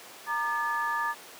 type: tone cluster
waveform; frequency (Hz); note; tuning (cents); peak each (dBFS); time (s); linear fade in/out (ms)
sine; 928 / 1196 / 1723; A#5 / D6 / A6; -8 / +31 / -37; -31; 0.26-1.15; 50
effects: pink hiss -46 dBFS RMS until 1.39 s + high-pass 400 Hz 12 dB/octave